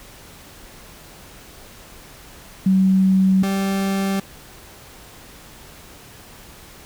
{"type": "tone pair in turn", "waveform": ["sine", "40% pulse"], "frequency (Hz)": [189.8, 194.8], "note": ["F#3", "G3"], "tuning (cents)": [44, -11], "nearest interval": "unison", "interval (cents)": 45, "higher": "second", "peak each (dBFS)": [-12, -18], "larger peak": "first", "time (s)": [[2.66, 3.43], [3.43, 4.2]], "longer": "neither", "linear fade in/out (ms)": 5, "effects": ["pink hiss -43 dBFS RMS until 6.85 s"]}